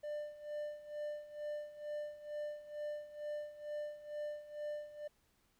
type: tone with tremolo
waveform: triangle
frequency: 595 Hz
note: D5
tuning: 22 cents sharp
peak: -36 dBFS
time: 0.03-5.08 s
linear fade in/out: 10 ms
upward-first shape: sine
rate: 2.2 Hz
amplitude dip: 80%
effects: pink hiss -75 dBFS RMS until 5.59 s